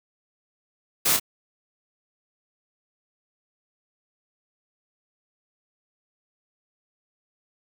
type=noise with echo; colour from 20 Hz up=white; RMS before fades=-21 dBFS; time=1.05-1.17 s; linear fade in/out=10 ms; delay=28 ms; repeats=1; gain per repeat=-6 dB; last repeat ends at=1.198 s; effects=none